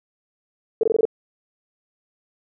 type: tone bursts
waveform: sine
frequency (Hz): 445.2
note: A4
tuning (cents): +20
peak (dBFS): -14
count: 6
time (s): 0.81-1.053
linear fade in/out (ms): 2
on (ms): 23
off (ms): 21
effects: none